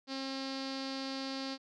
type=tone with low-pass filter; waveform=sawtooth; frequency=268.4 Hz; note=C4; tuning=44 cents sharp; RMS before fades=-39 dBFS; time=0.07-1.58 s; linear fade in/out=50 ms; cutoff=4600 Hz; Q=5.6; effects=none